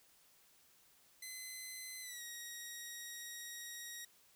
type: tone with pitch glide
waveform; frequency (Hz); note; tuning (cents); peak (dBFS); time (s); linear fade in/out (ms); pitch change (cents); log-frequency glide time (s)
10% pulse; 2039 to 1891.5; C7 to A#6; -45 to +25; -37; 1.22-4.05; 5; -130; 2.01-2.22
effects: white hiss -68 dBFS RMS until 4.35 s